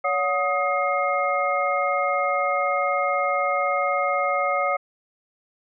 sine tone cluster, 565 / 729 / 1253 / 2134 Hz, C#5 / F#5 / D#6 / C7, +33 / -26 / +12 / +34 cents, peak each -25 / -26 / -24 / -28 dBFS, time 0.04-4.77 s, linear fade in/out 10 ms, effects none

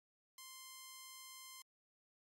5% pulse tone, 1046.5 Hz, C6, in tune, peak -40 dBFS, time 0.38-1.62 s, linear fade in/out 2 ms, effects MP3 64 kbps

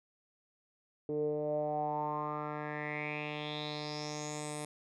10% pulse tone with low-pass filter sweep, 149.9 Hz, D3, 36 cents sharp, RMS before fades -37 dBFS, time 1.09-4.65 s, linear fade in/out 2 ms, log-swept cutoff 400 to 9500 Hz, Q 6.2, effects none

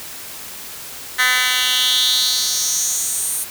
10% pulse tone with high-pass filter sweep, 252.5 Hz, B3, 39 cents sharp, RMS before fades -18 dBFS, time 1.18-3.45 s, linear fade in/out 20 ms, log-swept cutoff 1900 to 10000 Hz, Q 3.5, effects white hiss -33 dBFS RMS until 3.5 s

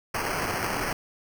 blue noise with sample-and-hold, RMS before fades -29 dBFS, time 0.14-0.93 s, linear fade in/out 5 ms, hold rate 3675 Hz, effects none

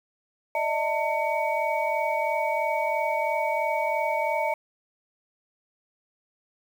sine tone cluster, 600 / 643 / 901 / 2254 Hz, D5 / E5 / A5 / C#7, +37 / -43 / +41 / +28 cents, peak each -29 / -29 / -27 / -31 dBFS, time 0.55-4.54 s, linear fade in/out 2 ms, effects 8-bit

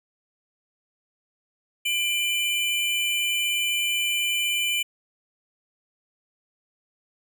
square tone pair together, 2384 / 2997 Hz, D7 / F#7, +25 / +22 cents, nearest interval major third, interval 397 cents, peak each -26 dBFS, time 1.85-4.83 s, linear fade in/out 10 ms, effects none

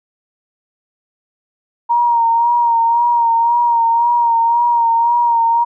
sine tone with vibrato, 937 Hz, A#5, 9 cents sharp, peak -10 dBFS, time 1.89-5.65 s, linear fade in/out 20 ms, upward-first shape sine, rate 1.9 Hz, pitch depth 35 cents each way, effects none

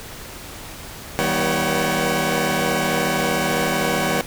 15% pulse tone cluster, 159.7 / 195 / 241.2 / 553 / 757 Hz, D#3 / G3 / B3 / C#5 / F#5, +45 / -9 / -41 / -4 / +39 cents, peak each -19 dBFS, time 1.19-4.21 s, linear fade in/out 0 ms, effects pink hiss -36 dBFS RMS until 4.26 s

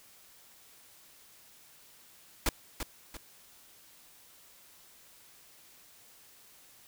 pink noise with echo, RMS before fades -27 dBFS, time 2.46-2.49 s, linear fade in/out 2 ms, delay 340 ms, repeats 2, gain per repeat -8 dB, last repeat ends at 3.17 s, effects white hiss -58 dBFS RMS until 6.87 s

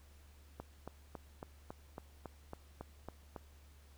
click train, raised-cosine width 1 ms, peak -30 dBFS, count 11, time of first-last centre 0.6-3.362 s, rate 3.62 Hz, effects added 72 Hz sine -58 dBFS peak until 3.97 s + pink hiss -67 dBFS RMS until 3.97 s

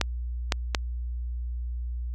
clicks, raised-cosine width 0.2 ms, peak -5 dBFS, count 3, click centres 0.013 / 0.522 / 0.748 s, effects added 60 Hz sine -29 dBFS peak until 2.14 s

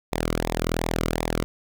sawtooth tone with flanger, 41 Hz, E1, 9 cents flat, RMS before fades -26 dBFS, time 0.12-1.44 s, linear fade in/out 0 ms, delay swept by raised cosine 0.66 to 1.19 ms, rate 2.7 Hz, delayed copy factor -0.8, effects none

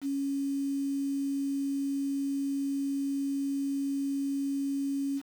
sine tone with quantisation, 277.2 Hz, C#4, in tune, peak -28 dBFS, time 0.01-5.22 s, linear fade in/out 50 ms, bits 8, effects none

